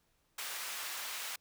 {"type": "high-pass noise", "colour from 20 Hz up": "pink", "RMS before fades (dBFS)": -41, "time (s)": [0.38, 1.36], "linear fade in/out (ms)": 5, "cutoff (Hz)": 1200, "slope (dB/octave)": 12, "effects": ["pink hiss -75 dBFS RMS until 1.4 s"]}